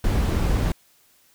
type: noise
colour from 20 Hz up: brown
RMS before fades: -21 dBFS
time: 0.04-0.72 s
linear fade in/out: 2 ms
effects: white hiss -59 dBFS RMS until 1.34 s